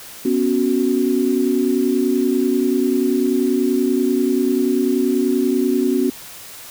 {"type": "chord", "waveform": "sine", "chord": "B suspended second", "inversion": "none", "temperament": "equal", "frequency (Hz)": [246.9, 277.2, 370], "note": ["B3", "C#4", "F#4"], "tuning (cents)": [0, 0, 0], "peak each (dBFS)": -19, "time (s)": [0.25, 6.1], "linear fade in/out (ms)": 5, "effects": ["white hiss -37 dBFS RMS until 6.7 s"]}